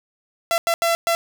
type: tone bursts at uneven times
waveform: sawtooth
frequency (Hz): 674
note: E5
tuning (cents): +38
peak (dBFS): -13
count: 4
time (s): 0.51-0.58 / 0.67-0.74 / 0.82-0.95 / 1.07-1.15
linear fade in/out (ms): 0
effects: none